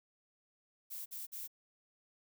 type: noise bursts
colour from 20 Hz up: violet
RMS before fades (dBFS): -44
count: 3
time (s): 0.9-1.478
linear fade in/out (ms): 20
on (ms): 160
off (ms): 49
effects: none